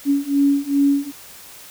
sine beating tone pair, 280 / 282.5 Hz, C#4 / C#4, +18 / +33 cents, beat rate 2.5 Hz, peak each -18 / -17 dBFS, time 0.05-1.12 s, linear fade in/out 50 ms, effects white hiss -41 dBFS RMS until 1.7 s

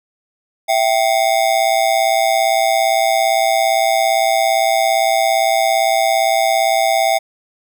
square ring-modulated tone, 720 Hz, F#5, 47 cents flat, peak -10 dBFS, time 0.68-7.19 s, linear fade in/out 20 ms, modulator 58.8 Hz, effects none

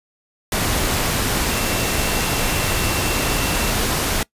sine tone in noise, 2703 Hz, E7, 43 cents sharp, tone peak -31 dBFS, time 1.51-3.71 s, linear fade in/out 2 ms, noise pink, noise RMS -20 dBFS, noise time 0.52-4.23 s, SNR -14 dB, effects noise-tail reverb RT60 0.1 s tail -23 dB re dry + resampled to 32000 Hz

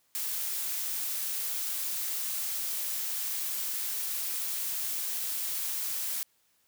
blue noise, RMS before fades -33 dBFS, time 0.15-6.23 s, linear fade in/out 0 ms, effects white hiss -70 dBFS RMS until 6.67 s

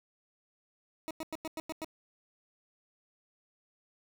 20% pulse tone bursts, 318.5 Hz, D#4, 41 cents sharp, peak -31 dBFS, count 7, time 1.08-1.846 s, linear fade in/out 0 ms, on 28 ms, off 95 ms, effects none

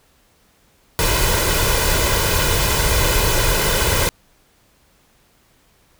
pink noise with comb filter, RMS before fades -17 dBFS, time 0.99-4.09 s, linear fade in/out 0 ms, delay 2 ms, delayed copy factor +0.65, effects pink hiss -57 dBFS RMS until 5.99 s

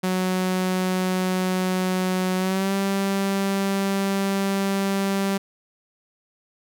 sawtooth tone with pitch glide, 185 to 196 Hz, F#3 to G3, 0 to 0 cents, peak -17 dBFS, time 0.03-5.38 s, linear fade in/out 10 ms, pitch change +100 cents, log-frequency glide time 2.37-2.73 s, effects none

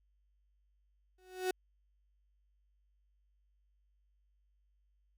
35% pulse tone with exponential growth, 370 Hz, F#4, in tune, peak -27 dBFS, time 1.18-1.51 s, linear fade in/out 5 ms, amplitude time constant 71 ms, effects added 50 Hz sine -70 dBFS peak until 5.17 s

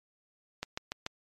click train, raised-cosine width 0.2 ms, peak -17 dBFS, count 4, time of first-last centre 0.63-1.064 s, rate 6.91 Hz, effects MP3 64 kbps

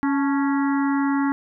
harmonic tone with a mistuned harmonic, 277.2 Hz, C#4, in tune, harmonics 1 / 3 / 4 / 5 / 6 / 7, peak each -19 / -29 / -31 / -33 / -35 / -36 dBFS, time 0.03-1.32 s, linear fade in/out 0 ms, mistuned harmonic 3, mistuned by +70 cents, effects none

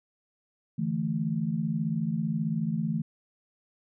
sine chord, D suspended second, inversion none, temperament just, 146.83 / 165.19 / 220.2 Hz, D3 / E3 / A3, 0 / +4 / +2 cents, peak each -34 / -29 / -30 dBFS, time 0.78-3.02 s, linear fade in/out 10 ms, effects none

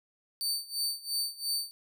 sawtooth tone with tremolo, 4571 Hz, D8, 48 cents flat, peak -25 dBFS, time 0.41-1.71 s, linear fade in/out 0 ms, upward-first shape sine, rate 2.9 Hz, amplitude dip 90%, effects none

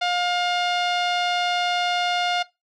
sawtooth tone with low-pass filter, 710 Hz, F5, 28 cents sharp, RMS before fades -23 dBFS, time 0.01-2.43 s, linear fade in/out 10 ms, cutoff 3800 Hz, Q 2.3, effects noise-tail reverb RT60 0.2 s tail -19 dB re dry

